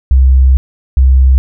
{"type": "tone pair in turn", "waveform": "sine", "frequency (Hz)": [65.41, 65.41], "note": ["C2", "C2"], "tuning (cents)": [0, 0], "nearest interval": "unison", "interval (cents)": 0, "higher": "neither", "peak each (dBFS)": -3, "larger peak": "neither", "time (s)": [[0.11, 0.57], [0.97, 1.38]], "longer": "first", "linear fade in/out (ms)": 0, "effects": []}